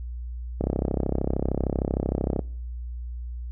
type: click train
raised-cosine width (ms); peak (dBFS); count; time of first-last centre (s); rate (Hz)
2; -11; 60; 0.61-2.392; 33.1
effects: noise-tail reverb RT60 0.6 s tail -25 dB re dry + added 60 Hz sine -31 dBFS peak until 3.51 s